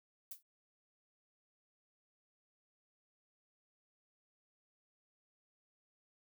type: noise with exponential decay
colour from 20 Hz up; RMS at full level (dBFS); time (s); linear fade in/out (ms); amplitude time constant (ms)
violet; -41; 0.31-0.43; 5; 24
effects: none